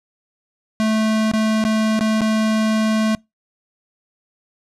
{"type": "tone with dropouts", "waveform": "square", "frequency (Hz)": 218.3, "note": "A3", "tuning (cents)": -13, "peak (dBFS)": -16, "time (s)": [0.8, 3.15], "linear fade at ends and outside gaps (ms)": 0, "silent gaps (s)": [[1.315, 1.336], [1.64, 1.65], [1.992, 2.009], [2.208, 2.216]], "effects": ["noise-tail reverb RT60 0.2 s tail -25 dB re dry", "low-pass 8000 Hz 12 dB/octave"]}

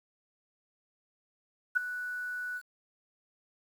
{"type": "tone with ADSR envelope", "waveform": "sine", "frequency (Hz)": 1480, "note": "F#6", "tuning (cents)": 0, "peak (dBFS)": -20, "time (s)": [1.75, 2.62], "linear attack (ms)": 20, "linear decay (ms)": 9, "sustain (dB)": -14, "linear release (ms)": 56, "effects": ["9-bit"]}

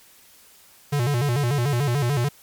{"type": "tone with vibrato", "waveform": "square", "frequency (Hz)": 131.8, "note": "C3", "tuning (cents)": 13, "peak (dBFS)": -20, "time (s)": [0.92, 2.29], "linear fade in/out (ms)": 10, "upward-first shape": "square", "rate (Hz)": 6.8, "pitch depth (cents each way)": 160, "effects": ["white hiss -52 dBFS RMS until 2.42 s", "MP3 96 kbps"]}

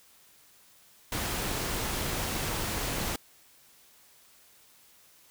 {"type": "noise", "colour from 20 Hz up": "pink", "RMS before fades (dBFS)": -32, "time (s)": [1.12, 3.16], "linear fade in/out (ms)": 2, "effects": ["white hiss -59 dBFS RMS until 5.3 s"]}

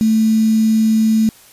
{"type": "tone with quantisation", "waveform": "sine", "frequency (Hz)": 220.3, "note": "A3", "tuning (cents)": 2, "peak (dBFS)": -10, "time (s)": [0.01, 1.29], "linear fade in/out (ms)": 0, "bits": 5, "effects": ["white hiss -45 dBFS RMS until 1.52 s", "resampled to 32000 Hz"]}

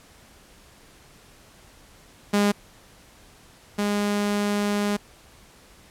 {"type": "tone pair in turn", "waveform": "sawtooth", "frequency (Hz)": [204.3, 205.3], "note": ["G#3", "G#3"], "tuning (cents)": [-28, -20], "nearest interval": "unison", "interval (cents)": 8, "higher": "second", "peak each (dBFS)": [-14, -18], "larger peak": "first", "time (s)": [[2.33, 2.52], [3.78, 4.97]], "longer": "second", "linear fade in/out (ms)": 10, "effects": ["pink hiss -52 dBFS RMS until 5.9 s", "low-pass 12000 Hz 12 dB/octave"]}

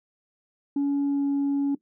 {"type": "tone with pitch glide", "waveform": "sine", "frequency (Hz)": [282.3, 280.7], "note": ["C#4", "C#4"], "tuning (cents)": [32, 22], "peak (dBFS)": -19, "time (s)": [0.76, 1.75], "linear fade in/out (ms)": 5, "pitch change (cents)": -10, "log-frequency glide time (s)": [1.04, 1.26], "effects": ["noise-tail reverb RT60 0.1 s tail -18 dB re dry", "tanh soft clip ceiling -20 dBFS"]}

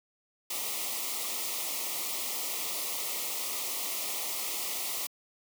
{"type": "band-stop noise", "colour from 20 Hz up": "white", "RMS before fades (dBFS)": -34, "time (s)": [0.5, 5.07], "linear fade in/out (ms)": 5, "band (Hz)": [1300, 1900], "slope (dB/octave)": 96, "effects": ["high-pass 300 Hz 12 dB/octave"]}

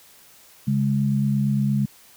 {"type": "tone pair together", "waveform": "sine", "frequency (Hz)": [137.89, 206.6], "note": ["C#3", "G#3"], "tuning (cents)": [-9, -9], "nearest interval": "perfect fifth", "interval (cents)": 700, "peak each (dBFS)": -21, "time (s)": [0.67, 1.86], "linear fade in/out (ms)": 10, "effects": ["white hiss -51 dBFS RMS until 2.16 s"]}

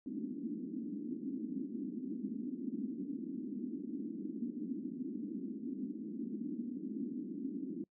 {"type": "band-pass noise", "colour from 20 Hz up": "white", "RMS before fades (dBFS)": -41, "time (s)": [0.06, 7.84], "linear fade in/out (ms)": 2, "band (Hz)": [210, 300], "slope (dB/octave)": 48, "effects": ["noise-tail reverb RT60 0.1 s tail -25 dB re dry"]}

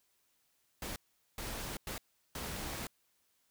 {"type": "noise bursts at uneven times", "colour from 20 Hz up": "pink", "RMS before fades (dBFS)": -41, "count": 4, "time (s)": [[0.82, 0.96], [1.38, 1.77], [1.87, 1.98], [2.35, 2.87]], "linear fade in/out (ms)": 2, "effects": ["white hiss -75 dBFS RMS until 3.5 s"]}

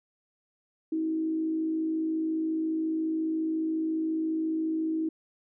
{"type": "tone with frequency modulation", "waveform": "sine", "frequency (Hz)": 319.5, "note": "D#4", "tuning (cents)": 46, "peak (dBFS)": -26, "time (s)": [0.92, 5.09], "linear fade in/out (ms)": 5, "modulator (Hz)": 54.4, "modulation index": 0.29, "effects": []}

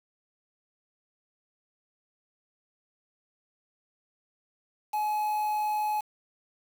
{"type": "tone with quantisation", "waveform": "triangle", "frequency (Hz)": 847, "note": "G#5", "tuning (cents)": 34, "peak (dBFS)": -24, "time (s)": [4.93, 6.01], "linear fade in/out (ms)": 10, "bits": 7, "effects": []}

